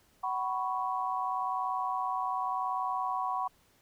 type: chord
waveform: sine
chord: F# suspended fourth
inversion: none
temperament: equal with one note detuned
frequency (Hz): 750.8 / 987.8 / 1108.7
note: F#5 / B5 / C#6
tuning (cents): +25 / 0 / 0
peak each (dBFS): -34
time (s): 0.23-3.48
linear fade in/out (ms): 10
effects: pink hiss -66 dBFS RMS until 3.81 s